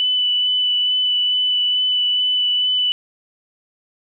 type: tone with vibrato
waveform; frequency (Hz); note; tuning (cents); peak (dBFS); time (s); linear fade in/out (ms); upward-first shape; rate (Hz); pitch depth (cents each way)
sine; 2985; F#7; +15; -15; 0-2.92; 0; sine; 2.3; 9
effects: none